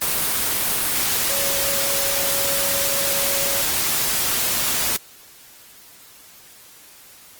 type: tone in noise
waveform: sine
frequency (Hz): 557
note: C#5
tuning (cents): +8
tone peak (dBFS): -28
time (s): 1.29-3.62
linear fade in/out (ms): 10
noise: white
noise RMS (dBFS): -21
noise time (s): 0.01-4.97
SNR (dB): -10
effects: white hiss -46 dBFS RMS until 7.39 s + Opus 24 kbps